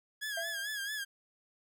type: tone with vibrato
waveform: sawtooth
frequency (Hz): 1661.2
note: G#6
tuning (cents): 0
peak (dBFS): -32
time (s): 0.21-1.05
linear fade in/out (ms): 20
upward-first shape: sine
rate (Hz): 4.5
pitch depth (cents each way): 77
type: tone with exponential decay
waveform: triangle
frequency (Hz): 670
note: E5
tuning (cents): +28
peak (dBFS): -33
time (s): 0.37-0.78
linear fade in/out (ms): 5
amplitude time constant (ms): 87
effects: none